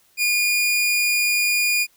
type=tone; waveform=sawtooth; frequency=2433 Hz; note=D#7; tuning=39 cents flat; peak=-14 dBFS; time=0.17-1.87 s; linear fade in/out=50 ms; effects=white hiss -59 dBFS RMS until 1.96 s